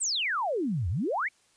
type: exponential two-way sweep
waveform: sine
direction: down then up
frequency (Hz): 8870 to 77.78 to 2403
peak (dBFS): -26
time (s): 0-1.29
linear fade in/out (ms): 20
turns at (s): 0.89
effects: white hiss -65 dBFS RMS until 1.56 s + resampled to 22050 Hz